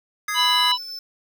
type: chord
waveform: square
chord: Ab major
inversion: second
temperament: just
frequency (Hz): 1245.9 / 1661.2 / 2077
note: Eb6 / Ab6 / C7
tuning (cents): +2 / 0 / -13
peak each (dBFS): -29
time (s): 0.28-0.72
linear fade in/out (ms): 5
type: harmonic tone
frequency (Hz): 987.8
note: B5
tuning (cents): 0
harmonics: 1 / 3 / 4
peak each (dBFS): -21 / -21 / -21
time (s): 0.34-0.78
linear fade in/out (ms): 50
type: tone with tremolo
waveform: triangle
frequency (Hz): 5274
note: E8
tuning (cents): 0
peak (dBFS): -29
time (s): 0.39-0.99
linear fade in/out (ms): 2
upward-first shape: triangle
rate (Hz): 5.9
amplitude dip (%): 30
effects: 8-bit